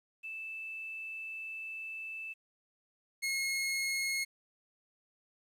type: tone pair in turn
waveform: sine / sawtooth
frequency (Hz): 2637 / 2163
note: E7 / C#7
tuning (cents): 0 / -43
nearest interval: minor third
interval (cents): 343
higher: first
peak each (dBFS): -39 / -28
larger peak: second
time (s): 0.23-2.34 / 3.22-4.25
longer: first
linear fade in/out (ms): 20
effects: resampled to 32000 Hz + 11-bit